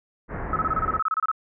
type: low-pass noise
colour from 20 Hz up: pink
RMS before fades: -31 dBFS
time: 0.28-1.01 s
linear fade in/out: 50 ms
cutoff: 1900 Hz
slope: 48 dB/octave
type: tone bursts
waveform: sine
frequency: 1290 Hz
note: E6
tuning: 38 cents flat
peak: -20 dBFS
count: 14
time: 0.53-1.315 s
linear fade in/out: 2 ms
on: 31 ms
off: 27 ms
effects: none